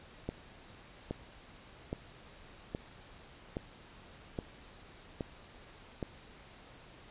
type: click train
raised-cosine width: 2 ms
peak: -22 dBFS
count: 8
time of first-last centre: 0.29-6.028 s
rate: 1.22 Hz
effects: pink hiss -55 dBFS RMS until 7.1 s + resampled to 8000 Hz